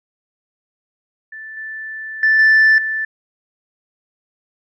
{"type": "tone with level steps", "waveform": "sine", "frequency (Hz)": 1760, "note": "A6", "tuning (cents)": 0, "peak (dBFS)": [-30, -26, -9, -6, -18], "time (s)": [1.32, 3.05], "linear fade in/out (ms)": 5, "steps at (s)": [1.57, 2.23, 2.39, 2.78], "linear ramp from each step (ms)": 2, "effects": ["tanh soft clip ceiling -6 dBFS"]}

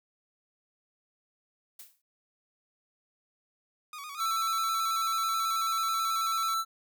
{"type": "noise with exponential decay", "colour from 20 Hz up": "blue", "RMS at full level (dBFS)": -43, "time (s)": [1.79, 2.02], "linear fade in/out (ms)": 5, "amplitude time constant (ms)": 50}
{"type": "tone with vibrato", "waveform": "sawtooth", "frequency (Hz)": 1178, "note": "D6", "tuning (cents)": 5, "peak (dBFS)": -36, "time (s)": [3.93, 6.54], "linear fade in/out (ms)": 2, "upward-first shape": "square", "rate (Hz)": 9.2, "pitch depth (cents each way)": 75}
{"type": "tone", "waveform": "square", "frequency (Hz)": 1329, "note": "E6", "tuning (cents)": 14, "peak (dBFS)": -28, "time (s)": [4.17, 6.65], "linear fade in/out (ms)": 50}
{"effects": []}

